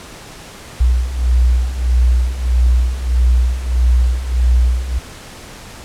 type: beating tone pair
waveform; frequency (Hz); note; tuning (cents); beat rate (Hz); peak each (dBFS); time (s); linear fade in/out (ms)
sine; 60.3 / 61.9; B1 / B1; -41 / +5; 1.6; -16 / -12; 0.8-4.99; 10
effects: pink hiss -35 dBFS RMS until 5.84 s + low-pass 10000 Hz 12 dB/octave